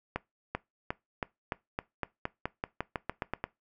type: accelerating click train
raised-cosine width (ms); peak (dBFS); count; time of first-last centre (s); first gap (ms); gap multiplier
0.5; -16; 16; 0.16-3.44; 390; 0.91
effects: noise-tail reverb RT60 0.2 s tail -21 dB re dry